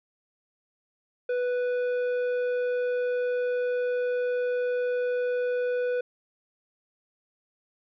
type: tone with tanh clipping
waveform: sine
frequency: 493.9 Hz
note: B4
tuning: in tune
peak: -26 dBFS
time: 1.29-6.01 s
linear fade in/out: 5 ms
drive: 9 dB
effects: none